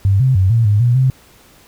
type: tone with pitch steps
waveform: sine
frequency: 98 / 130.9 / 94.1 / 115.2 / 103.5 / 120.9 / 130.8 Hz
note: G2 / C3 / F#2 / A#2 / G#2 / B2 / C3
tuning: 0 / +1 / +30 / -20 / -5 / -36 / 0 cents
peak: -9 dBFS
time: 0.05-1.1 s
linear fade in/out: 0 ms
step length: 150 ms
effects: pink hiss -47 dBFS RMS until 1.67 s